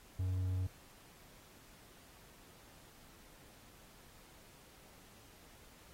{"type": "tone", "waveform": "triangle", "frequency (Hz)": 92.5, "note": "F#2", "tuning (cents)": 0, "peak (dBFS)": -31, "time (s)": [0.19, 0.67], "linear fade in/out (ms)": 5, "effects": ["pink hiss -61 dBFS RMS until 5.93 s", "AAC 48 kbps"]}